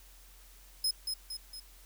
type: tone with echo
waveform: sawtooth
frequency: 5120 Hz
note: D#8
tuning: 49 cents sharp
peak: -25 dBFS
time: 0.84-0.91 s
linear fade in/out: 5 ms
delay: 230 ms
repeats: 3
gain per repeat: -5 dB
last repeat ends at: 1.6 s
effects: added 44 Hz sine -55 dBFS peak until 1.85 s + white hiss -59 dBFS RMS until 1.85 s